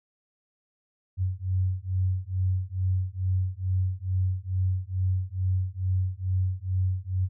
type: beating tone pair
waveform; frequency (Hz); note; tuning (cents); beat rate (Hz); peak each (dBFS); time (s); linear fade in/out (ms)
sine; 92 / 94.3; F#2 / F#2; -9 / +33; 2.3; -27; 1.17-7.29; 50
effects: none